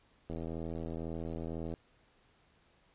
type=click train; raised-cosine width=2 ms; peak=-27 dBFS; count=119; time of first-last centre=0.3-1.739 s; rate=82 Hz; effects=pink hiss -68 dBFS RMS until 2.94 s + resampled to 8000 Hz